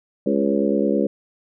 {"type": "harmonic tone with a mistuned harmonic", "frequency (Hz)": 69.3, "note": "C#2", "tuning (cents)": 0, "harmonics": [3, 4, 5, 6, 7, 8], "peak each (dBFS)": [-22, -23, -24, -25, -25, -26], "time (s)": [0.26, 1.07], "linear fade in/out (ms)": 5, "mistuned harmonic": 7, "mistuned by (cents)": 33, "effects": []}